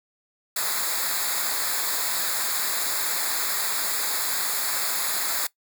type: noise with comb filter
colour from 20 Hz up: white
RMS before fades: -26 dBFS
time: 0.56-5.47 s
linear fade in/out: 5 ms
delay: 0.34 ms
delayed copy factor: -0.85
effects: noise-tail reverb RT60 0.1 s tail -19 dB re dry